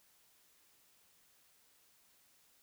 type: silence
effects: white hiss -69 dBFS RMS until 2.62 s